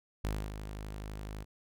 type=tone with ADSR envelope; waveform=sawtooth; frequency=51.91 Hz; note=G#1; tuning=in tune; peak=-27 dBFS; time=0.24-1.45 s; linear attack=5 ms; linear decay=270 ms; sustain=-9 dB; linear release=29 ms; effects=none